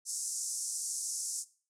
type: band-pass noise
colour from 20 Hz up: white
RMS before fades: -37 dBFS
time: 0.05-1.45 s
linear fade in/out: 50 ms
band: 5500 to 9800 Hz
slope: 48 dB/octave
effects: noise-tail reverb RT60 0.4 s tail -18 dB re dry